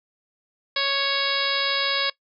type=harmonic tone; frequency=554.4 Hz; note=C#5; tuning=in tune; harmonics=1 / 2 / 3 / 4 / 5 / 6 / 7 / 8 / 9; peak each=-31 / -30 / -29 / -29 / -32 / -30 / -27 / -30 / -30 dBFS; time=0.76-2.1 s; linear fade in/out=5 ms; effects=noise-tail reverb RT60 0.1 s tail -20 dB re dry